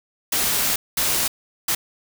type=noise bursts at uneven times; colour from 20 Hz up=white; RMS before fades=-21 dBFS; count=3; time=0.32-0.76 / 0.97-1.28 / 1.68-1.75 s; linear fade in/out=5 ms; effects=none